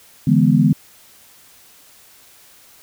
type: chord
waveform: sine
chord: E dominant seventh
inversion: third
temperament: equal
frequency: 146.83 / 164.81 / 207.7 / 246.9 Hz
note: D3 / E3 / G#3 / B3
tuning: 0 / 0 / 0 / 0 cents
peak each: -16 dBFS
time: 0.27-0.73 s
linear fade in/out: 5 ms
effects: white hiss -48 dBFS RMS until 2.82 s